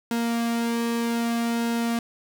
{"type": "tone with flanger", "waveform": "sawtooth", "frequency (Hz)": 233.1, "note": "A#3", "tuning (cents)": 0, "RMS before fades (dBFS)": -25, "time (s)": [0.11, 1.99], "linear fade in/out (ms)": 2, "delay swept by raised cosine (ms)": [1.7, 2.9], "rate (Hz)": 0.64, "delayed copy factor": -0.55, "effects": ["8-bit"]}